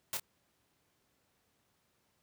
white noise with echo, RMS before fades -36 dBFS, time 0.13-0.17 s, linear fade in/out 0 ms, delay 27 ms, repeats 1, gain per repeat -7 dB, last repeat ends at 0.197 s, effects pink hiss -75 dBFS RMS until 2.22 s + high-pass 80 Hz 12 dB/octave

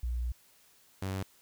sine / sawtooth tone pair in turn, 60.2 / 95.56 Hz, B1 / G2, -44 / -44 cents, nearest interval minor sixth, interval 800 cents, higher second, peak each -30 / -29 dBFS, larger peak second, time 0.03-0.32 / 1.02-1.23 s, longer first, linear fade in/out 5 ms, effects white hiss -63 dBFS RMS until 1.41 s

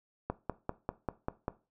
click train, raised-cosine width 1 ms, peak -18 dBFS, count 7, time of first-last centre 0.3-1.481 s, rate 5.08 Hz, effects noise-tail reverb RT60 0.3 s tail -17 dB re dry

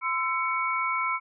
sine tone cluster, 1032 / 1330 / 2234 Hz, C6 / E6 / C#7, -24 / +15 / +13 cents, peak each -29 dBFS, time 0.01-1.2 s, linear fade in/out 50 ms, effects none

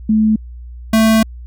sine / square tone pair in turn, 216.8 / 221.5 Hz, A3 / A3, -25 / +12 cents, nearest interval unison, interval 37 cents, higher second, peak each -9 dBFS, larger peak neither, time 0.09-0.36 / 0.93-1.23 s, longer second, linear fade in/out 5 ms, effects added 60 Hz sine -29 dBFS peak until 1.46 s

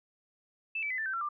sine tone with pitch steps, 2637 / 2309 / 2022 / 1770.2 / 1550 / 1357.1 / 1188.3 Hz, E7 / D7 / B6 / A6 / G6 / E6 / D6, 0 / -30 / +40 / +10 / -20 / +50 / +20 cents, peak -31 dBFS, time 0.75-1.289 s, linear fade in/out 5 ms, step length 77 ms, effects none

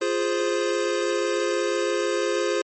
square chord, F minor, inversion none, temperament equal, 349.2 / 415.3 / 523.3 Hz, F4 / Ab4 / C5, 0 / 0 / 0 cents, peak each -27 dBFS, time 0.01-2.62 s, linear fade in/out 10 ms, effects MP3 32 kbps

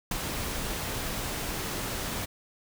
pink noise with ADSR envelope, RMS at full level -29 dBFS, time 0.11-2.26 s, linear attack 4 ms, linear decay 24 ms, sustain -4 dB, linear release 17 ms, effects none

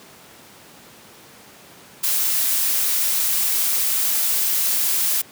blue noise, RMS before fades -20 dBFS, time 2.03-5.22 s, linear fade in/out 10 ms, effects pink hiss -45 dBFS RMS until 5.31 s + high-pass 150 Hz 12 dB/octave

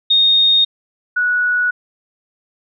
sine tone pair in turn, 3700 / 1468.3 Hz, A#7 / F#6, -14 / -14 cents, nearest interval octave + major third, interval 1600 cents, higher first, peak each -9 / -13 dBFS, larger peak first, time 0.1-0.65 / 1.16-1.71 s, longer neither, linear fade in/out 10 ms, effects none

